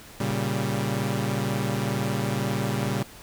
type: chord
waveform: sawtooth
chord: G diminished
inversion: first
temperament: equal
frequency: 116.54 / 138.59 / 196 Hz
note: Bb2 / Db3 / G3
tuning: 0 / 0 / 0 cents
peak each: -25 / -25 / -25 dBFS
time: 0.2-3.03 s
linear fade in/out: 5 ms
effects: pink hiss -46 dBFS RMS until 3.22 s